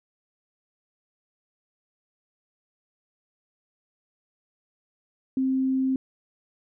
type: tone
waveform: sine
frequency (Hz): 263.2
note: C4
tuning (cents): +10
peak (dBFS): -21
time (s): 5.37-5.96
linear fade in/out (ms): 2
effects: none